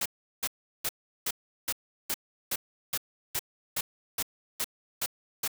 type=noise bursts; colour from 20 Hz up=white; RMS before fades=-30 dBFS; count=14; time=0.01-5.478 s; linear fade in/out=5 ms; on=47 ms; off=370 ms; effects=none